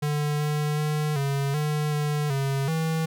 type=tone with pitch steps; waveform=square; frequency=148.3 / 149.6 / 151.2 / 139 / 150.4 / 148.7 / 137 / 161 Hz; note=D3 / D3 / D#3 / C#3 / D3 / D3 / C#3 / E3; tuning=+17 / +32 / -49 / +5 / +42 / +22 / -20 / -41 cents; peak=-24 dBFS; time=0.02-3.06 s; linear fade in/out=10 ms; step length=380 ms; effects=none